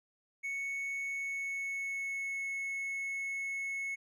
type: tone with pitch glide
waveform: triangle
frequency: 2214 to 2194 Hz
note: C#7 to C#7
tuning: -3 to -18 cents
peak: -33 dBFS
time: 0.43-3.96 s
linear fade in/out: 20 ms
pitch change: -15 cents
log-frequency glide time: 1.06-2.48 s
effects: none